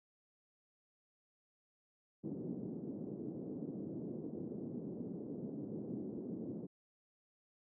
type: band-pass noise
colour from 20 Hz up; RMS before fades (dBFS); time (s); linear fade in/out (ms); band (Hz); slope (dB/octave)
pink; -44; 2.23-6.67; 20; 170 to 390; 24
effects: none